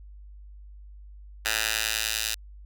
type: tone with high-pass filter sweep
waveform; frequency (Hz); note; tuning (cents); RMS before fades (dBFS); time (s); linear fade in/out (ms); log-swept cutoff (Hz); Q
10% pulse; 110; A2; 0; -28; 1.45-2.35; 10; 1800 to 3500; 0.87
effects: added 50 Hz sine -43 dBFS peak until 2.65 s